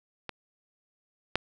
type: clicks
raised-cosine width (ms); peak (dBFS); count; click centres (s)
0.3; -19 / -8; 2; 0.293 / 1.356
effects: none